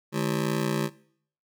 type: ring-modulated tone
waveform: 25% pulse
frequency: 179.6 Hz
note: F3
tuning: 49 cents sharp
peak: -18 dBFS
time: 0.12-0.9 s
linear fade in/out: 50 ms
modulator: 30.8 Hz
effects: noise-tail reverb RT60 0.6 s tail -20 dB re dry